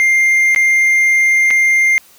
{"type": "tone with dropouts", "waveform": "triangle", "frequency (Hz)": 2106, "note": "C7", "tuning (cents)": 11, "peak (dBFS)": -7, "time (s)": [0, 1.98], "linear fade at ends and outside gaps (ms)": 0, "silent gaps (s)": [[0.548, 0.561], [1.505, 1.509]], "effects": ["white hiss -46 dBFS RMS until 2.18 s"]}